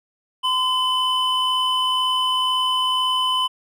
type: tone pair together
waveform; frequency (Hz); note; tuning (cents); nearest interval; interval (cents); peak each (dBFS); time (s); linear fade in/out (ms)
triangle; 1026 / 3016; C6 / F#7; -34 / +32; octave + perfect fifth; 1866; -19; 0.43-3.48; 20
effects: none

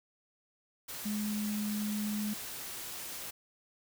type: tone in noise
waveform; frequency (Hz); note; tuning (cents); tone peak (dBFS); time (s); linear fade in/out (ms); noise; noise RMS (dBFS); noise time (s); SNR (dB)
sine; 210; G#3; +19; -32; 1.05-2.34; 10; white; -42; 0.88-3.31; +7
effects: none

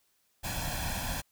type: noise with comb filter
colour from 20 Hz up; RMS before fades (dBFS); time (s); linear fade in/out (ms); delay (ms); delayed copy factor
pink; -34; 0.43-1.22; 20; 1.2; +0.8
effects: white hiss -72 dBFS RMS until 1.31 s

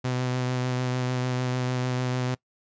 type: tone with vibrato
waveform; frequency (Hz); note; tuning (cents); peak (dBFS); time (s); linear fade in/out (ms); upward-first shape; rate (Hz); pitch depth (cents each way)
sawtooth; 126.3; B2; +39; -21; 0.04-2.35; 10; sine; 6.7; 16
effects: noise-tail reverb RT60 0.1 s tail -22 dB re dry + resampled to 16000 Hz

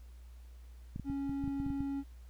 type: clicks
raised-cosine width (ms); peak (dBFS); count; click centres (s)
5; -27; 10; 0.961 / 0.997 / 1.1 / 1.295 / 1.44 / 1.478 / 1.601 / 1.664 / 1.703 / 1.806
type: tone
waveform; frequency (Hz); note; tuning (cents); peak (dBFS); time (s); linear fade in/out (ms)
triangle; 277.2; C#4; 0; -32; 1.04-2.04; 50
effects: added 60 Hz sine -49 dBFS peak until 2.29 s + pink hiss -68 dBFS RMS until 2.29 s

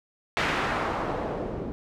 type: noise with low-pass filter sweep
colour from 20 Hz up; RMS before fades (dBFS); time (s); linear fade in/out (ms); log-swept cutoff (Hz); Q
white; -29; 0.37-1.72; 0; 2200 to 350; 1.1
effects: none

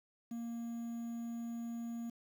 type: tone with quantisation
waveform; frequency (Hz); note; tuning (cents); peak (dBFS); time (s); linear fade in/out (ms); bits
triangle; 233.1; A#3; 0; -37; 0.31-2.1; 5; 10
effects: none

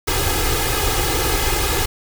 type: noise with comb filter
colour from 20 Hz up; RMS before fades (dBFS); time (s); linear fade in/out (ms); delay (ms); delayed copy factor
pink; -19; 0.07-1.86; 10; 2.4; +0.9
effects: none

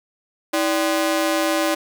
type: ring-modulated tone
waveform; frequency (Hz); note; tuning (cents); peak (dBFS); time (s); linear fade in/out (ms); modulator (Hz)
sawtooth; 452.2; A4; +47; -11; 0.53-1.75; 10; 130
effects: none

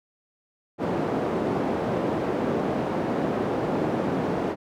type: band-pass noise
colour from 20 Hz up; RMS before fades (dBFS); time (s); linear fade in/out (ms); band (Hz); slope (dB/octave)
white; -26; 0.78-4.56; 50; 160 to 490; 12
effects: none

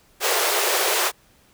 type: high-pass noise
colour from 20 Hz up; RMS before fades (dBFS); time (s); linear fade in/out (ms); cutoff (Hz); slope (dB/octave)
pink; -21; 0.2-1.12; 50; 360; 96
effects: pink hiss -57 dBFS RMS until 1.53 s

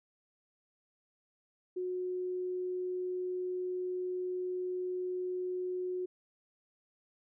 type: tone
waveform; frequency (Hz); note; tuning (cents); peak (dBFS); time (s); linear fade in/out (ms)
sine; 364.7; F#4; -25; -33; 1.76-6.06; 10
effects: none

